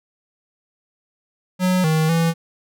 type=tone with pitch steps; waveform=square; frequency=183.6 / 157.8 / 165.7 Hz; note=F#3 / D#3 / E3; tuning=-13 / +25 / +9 cents; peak=-16 dBFS; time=1.59-2.34 s; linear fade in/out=50 ms; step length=250 ms; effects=none